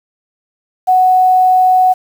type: tone with quantisation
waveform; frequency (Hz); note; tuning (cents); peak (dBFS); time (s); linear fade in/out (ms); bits
sine; 741; F#5; +2; -6; 0.87-1.94; 20; 6
effects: none